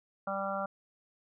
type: harmonic tone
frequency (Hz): 196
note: G3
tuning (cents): 0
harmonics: 1 / 3 / 4 / 5 / 6 / 7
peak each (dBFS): -41 / -36 / -38 / -46 / -40 / -38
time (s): 0.27-0.66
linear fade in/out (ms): 5
effects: none